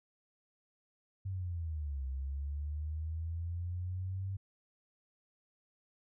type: linear two-way sweep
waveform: sine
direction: down then up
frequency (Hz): 97.5 to 65.41 to 97.5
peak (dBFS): -35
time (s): 1.25-4.37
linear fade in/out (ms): 10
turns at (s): 2.06
effects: none